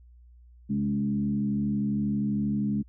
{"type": "tone with frequency modulation", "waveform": "sine", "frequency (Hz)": 207.7, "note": "G#3", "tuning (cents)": 0, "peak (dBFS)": -24, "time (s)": [0.69, 2.83], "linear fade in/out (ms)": 20, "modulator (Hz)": 72.6, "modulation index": 0.77, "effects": ["added 60 Hz sine -50 dBFS peak until 2.88 s"]}